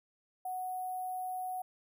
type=tone with sample-and-hold; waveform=sine; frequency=740 Hz; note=F#5; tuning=in tune; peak=-35 dBFS; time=0.45-1.62 s; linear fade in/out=5 ms; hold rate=11025 Hz; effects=none